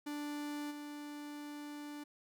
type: tone with level steps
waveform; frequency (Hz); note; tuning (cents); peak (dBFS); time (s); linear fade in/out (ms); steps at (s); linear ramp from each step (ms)
45% pulse; 293.7; D4; 0; -39 / -44; 0.06-2.04; 10; 0.7; 20
effects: none